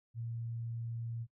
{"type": "tone", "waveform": "sine", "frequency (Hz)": 116, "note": "A#2", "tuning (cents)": -8, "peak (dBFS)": -37, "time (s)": [0.14, 1.27], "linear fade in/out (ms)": 50, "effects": ["noise-tail reverb RT60 0.1 s tail -23 dB re dry"]}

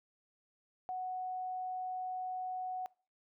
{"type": "tone", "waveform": "sine", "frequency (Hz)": 740, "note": "F#5", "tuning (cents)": 0, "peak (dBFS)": -36, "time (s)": [0.89, 2.86], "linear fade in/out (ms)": 0, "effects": ["noise-tail reverb RT60 0.4 s tail -23 dB re dry"]}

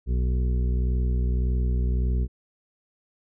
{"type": "harmonic tone", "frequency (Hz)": 61.74, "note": "B1", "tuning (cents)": 0, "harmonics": [1, 2, 3, 4, 6, 7], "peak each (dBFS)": [-21, -31, -35, -39, -41, -44], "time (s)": [0.06, 2.28], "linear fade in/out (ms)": 50, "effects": []}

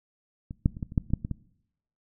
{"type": "clicks", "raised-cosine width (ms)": 5, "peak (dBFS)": [-24, -8, -26, -19, -28, -10, -25, -11, -19, -18], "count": 10, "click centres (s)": [0.509, 0.659, 0.769, 0.828, 0.921, 0.978, 1.104, 1.136, 1.249, 1.313], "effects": ["noise-tail reverb RT60 0.8 s tail -21 dB re dry"]}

